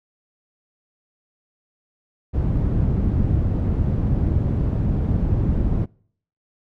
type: low-pass noise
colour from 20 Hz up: white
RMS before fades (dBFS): -20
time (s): 2.33-5.86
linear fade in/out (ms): 20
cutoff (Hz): 130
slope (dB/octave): 12
effects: noise-tail reverb RT60 0.6 s tail -26 dB re dry